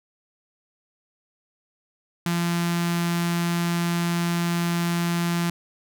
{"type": "tone with notch filter", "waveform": "sawtooth", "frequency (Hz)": 171.4, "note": "F3", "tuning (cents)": -32, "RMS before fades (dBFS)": -24, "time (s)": [2.26, 5.5], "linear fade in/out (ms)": 2, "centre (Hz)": 490, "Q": 0.87, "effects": []}